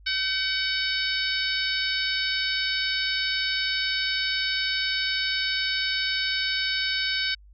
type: harmonic tone with a mistuned harmonic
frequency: 752 Hz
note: F#5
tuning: 28 cents sharp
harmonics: 2 / 3 / 4 / 5 / 6 / 7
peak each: -30 / -31 / -32 / -30 / -31 / -33 dBFS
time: 0.06-7.35 s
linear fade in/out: 10 ms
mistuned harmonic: 2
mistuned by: +34 cents
effects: added 50 Hz sine -48 dBFS peak until 7.53 s